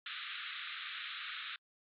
white band-pass noise, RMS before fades -44 dBFS, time 0.06-1.56 s, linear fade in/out 2 ms, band 1200 to 3900 Hz, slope 96 dB/octave, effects AAC 64 kbps

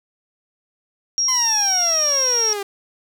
sine tone, 5610 Hz, F8, 7 cents sharp, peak -16 dBFS, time 1.18-2.53 s, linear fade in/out 0 ms
sawtooth exponential sweep, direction down, 1046.5 to 392 Hz, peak -20 dBFS, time 1.28-2.63 s, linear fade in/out 5 ms
effects none

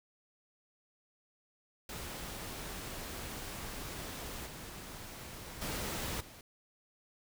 pink noise with level steps, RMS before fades -43 / -47 / -38 / -53 dBFS, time 1.89-6.41 s, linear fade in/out 2 ms, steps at 4.46 / 5.61 / 6.2 s, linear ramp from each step 10 ms, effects none

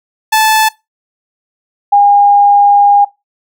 sawtooth / sine tone pair in turn, 873 / 812 Hz, A5 / G#5, -14 / -39 cents, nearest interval minor second, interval 125 cents, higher first, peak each -3 dBFS, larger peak neither, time 0.32-0.69 / 1.92-3.05 s, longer second, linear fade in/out 10 ms, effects noise-tail reverb RT60 0.2 s tail -20 dB re dry

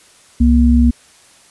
sine tone pair together, 66.9 / 238.4 Hz, C2 / A#3, +39 / +39 cents, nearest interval octave + minor seventh, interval 2200 cents, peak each -10 dBFS, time 0.4-0.91 s, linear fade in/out 10 ms, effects white hiss -47 dBFS RMS until 1.5 s + resampled to 24000 Hz

